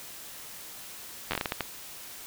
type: slowing click train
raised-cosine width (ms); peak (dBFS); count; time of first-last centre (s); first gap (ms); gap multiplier
0.3; -12; 9; 1.31-1.607; 10; 1.36
effects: white hiss -44 dBFS RMS until 2.26 s